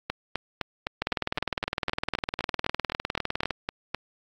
two click trains, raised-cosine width 0.3 ms, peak -10 / -11 dBFS, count 50 / 16, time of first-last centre 1.02-3.507 / 0.1-3.946 s, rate 19.7 / 3.9 Hz, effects AAC 64 kbps

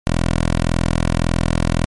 10% pulse tone, 41.8 Hz, E1, 25 cents sharp, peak -7 dBFS, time 0.07-1.85 s, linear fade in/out 0 ms, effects MP3 48 kbps

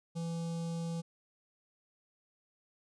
square tone with notch filter, 167.1 Hz, E3, 24 cents sharp, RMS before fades -37 dBFS, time 0.15-1.02 s, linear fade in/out 20 ms, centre 1800 Hz, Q 0.5, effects resampled to 22050 Hz

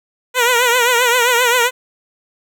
10% pulse tone with vibrato, 486.2 Hz, B4, 27 cents flat, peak -3 dBFS, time 0.34-1.71 s, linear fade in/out 50 ms, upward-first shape triangle, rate 7.6 Hz, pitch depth 100 cents each way, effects none

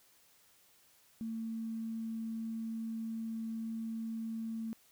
triangle tone with tanh clipping, 224.8 Hz, A3, 37 cents sharp, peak -36 dBFS, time 1.21-4.73 s, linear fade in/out 0 ms, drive 3 dB, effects white hiss -66 dBFS RMS until 4.91 s

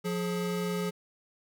square tone pair together, 177.4 / 421.9 Hz, F3 / G#4, +27 / +27 cents, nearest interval octave + minor third, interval 1500 cents, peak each -32 / -34 dBFS, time 0.04-0.91 s, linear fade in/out 20 ms, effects none

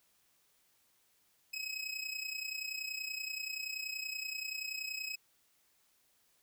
25% pulse tone with amplitude modulation, 2552 Hz, D#7, 43 cents sharp, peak -31 dBFS, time 1.53-5.16 s, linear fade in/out 10 ms, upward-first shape sine, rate 30.5 Hz, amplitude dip 70%, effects white hiss -72 dBFS RMS until 6.42 s

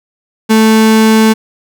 35% pulse tone, 220 Hz, A3, in tune, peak -3 dBFS, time 0.49-1.34 s, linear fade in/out 20 ms, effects none

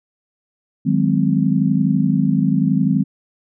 sine chord, Ab dominant seventh, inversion second, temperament just, 155.74 / 186.89 / 207.7 / 259.6 Hz, Eb3 / Gb3 / Ab3 / C4, +2 / +18 / 0 / -13 cents, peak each -19 dBFS, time 0.85-3.04 s, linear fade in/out 20 ms, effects none

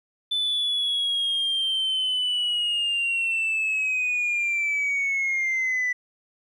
sine linear sweep, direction down, 3520 to 1975.5 Hz, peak -20 dBFS, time 0.31-5.93 s, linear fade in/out 10 ms, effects tanh soft clip ceiling -20 dBFS + 10-bit

